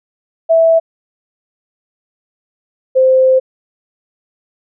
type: tone pair in turn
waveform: sine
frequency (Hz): 656 / 520.7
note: E5 / C5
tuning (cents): -9 / -8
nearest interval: major third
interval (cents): 399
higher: first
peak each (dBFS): -6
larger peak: neither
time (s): 0.49-0.8 / 2.95-3.4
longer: second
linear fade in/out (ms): 20
effects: none